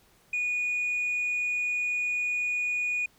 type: tone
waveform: sine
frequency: 2458 Hz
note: D#7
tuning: 22 cents flat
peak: -24 dBFS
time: 0.33-3.06 s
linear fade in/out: 5 ms
effects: tanh soft clip ceiling -24 dBFS + pink hiss -62 dBFS RMS until 3.18 s